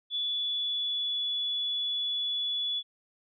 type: tone with pitch glide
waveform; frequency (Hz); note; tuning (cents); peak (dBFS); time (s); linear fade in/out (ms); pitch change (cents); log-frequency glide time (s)
sine; 3440 to 3420; A7 to A7; -40 to -50; -28; 0.1-2.83; 50; -10; 0.2-1.26
effects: none